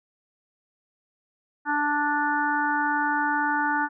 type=harmonic tone; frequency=293.7 Hz; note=D4; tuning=in tune; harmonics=1 / 3 / 4 / 5 / 6; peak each=-30 / -25 / -33 / -26 / -33 dBFS; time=1.65-3.89 s; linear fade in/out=50 ms; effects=none